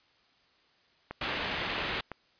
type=click train; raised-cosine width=0.5 ms; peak=-22 dBFS; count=4; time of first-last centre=1.11-2.117 s; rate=2.98 Hz
type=low-pass noise; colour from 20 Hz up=white; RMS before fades=-34 dBFS; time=1.21-2.01 s; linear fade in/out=5 ms; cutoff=3400 Hz; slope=24 dB/octave
effects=white hiss -66 dBFS RMS until 2.39 s + resampled to 11025 Hz